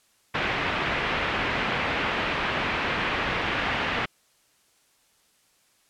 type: low-pass noise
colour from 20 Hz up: white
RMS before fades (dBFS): -27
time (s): 0.34-4.06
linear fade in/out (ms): 10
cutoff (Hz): 2700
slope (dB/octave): 24
effects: white hiss -64 dBFS RMS until 5.89 s + low-pass 11000 Hz 12 dB/octave